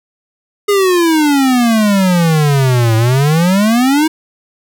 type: exponential two-way sweep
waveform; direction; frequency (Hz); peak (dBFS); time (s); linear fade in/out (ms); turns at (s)
square; down then up; 415.3 to 110 to 322.1; -9; 0.68-4.08; 10; 2.96
effects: none